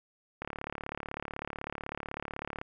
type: click train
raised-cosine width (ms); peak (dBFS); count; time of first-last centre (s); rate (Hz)
0.5; -21; 80; 0.42-2.614; 36
effects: none